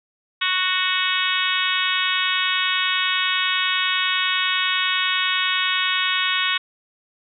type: harmonic tone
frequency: 370 Hz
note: F#4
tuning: in tune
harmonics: 3 / 4 / 5 / 6 / 7 / 8 / 9 / 10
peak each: -27 / -27 / -27 / -27 / -27 / -27 / -27 / -27 dBFS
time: 0.41-6.58 s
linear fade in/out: 10 ms
effects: none